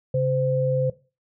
sine tone pair together, 136.41 / 515 Hz, C#3 / C5, -27 / -28 cents, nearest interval octave + major seventh, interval 2299 cents, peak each -22 dBFS, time 0.14-0.9 s, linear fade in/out 5 ms, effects noise-tail reverb RT60 0.3 s tail -17 dB re dry

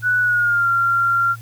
sine tone with pitch glide, 1480 to 1380.9 Hz, F#6 to F6, 0 to -20 cents, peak -14 dBFS, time 0.02-1.36 s, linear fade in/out 50 ms, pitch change -120 cents, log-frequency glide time 0.2-0.68 s, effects added 114 Hz sine -34 dBFS peak until 1.41 s + white hiss -48 dBFS RMS until 1.41 s

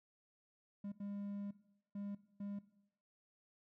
triangle tone bursts at uneven times, 201.8 Hz, G#3, 49 cents flat, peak -40 dBFS, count 4, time 0.84-0.92 / 1-1.51 / 1.95-2.15 / 2.4-2.59 s, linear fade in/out 5 ms, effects noise-tail reverb RT60 0.8 s tail -17 dB re dry

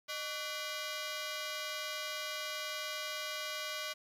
10% pulse ring-modulated tone, 879 Hz, A5, 2 cents flat, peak -26 dBFS, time 0.08-3.94 s, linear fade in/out 20 ms, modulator 265 Hz, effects low-pass 12000 Hz 12 dB/octave + 10-bit

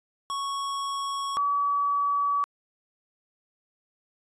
square / sine tone pair in turn, 1108 / 1141.8 Hz, C#6 / D6, -1 / -49 cents, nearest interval minor second, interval 52 cents, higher second, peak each -29 / -22 dBFS, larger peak second, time 0.3-1.37 / 1.37-2.44 s, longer neither, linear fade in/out 0 ms, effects resampled to 22050 Hz

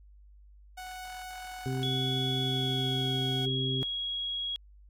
sawtooth tone, 740 Hz, F#5, in tune, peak -36 dBFS, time 0.77-3.46 s, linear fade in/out 10 ms
harmonic tone, 130.81 Hz, C3, in tune, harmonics 1 / 2 / 3, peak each -31 / -36 / -37 dBFS, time 1.66-3.83 s, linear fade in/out 0 ms
sine tone with pitch glide, 3381 to 3310 Hz, G#7 to G#7, +30 to -6 cents, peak -31 dBFS, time 1.83-4.56 s, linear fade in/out 0 ms, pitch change -36 cents, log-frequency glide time 2.43-3.18 s
effects added 50 Hz sine -52 dBFS peak until 4.89 s + AAC 64 kbps

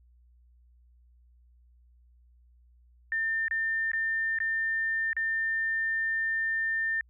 sine tone with dropouts, 1800 Hz, A6, 39 cents sharp, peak -26 dBFS, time 3.12-7.01 s, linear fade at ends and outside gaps 1 ms, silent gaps 3.482-3.51 / 3.917-3.933 / 4.387-4.402 / 5.131-5.166 s, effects added 60 Hz sine -57 dBFS peak until 7.09 s

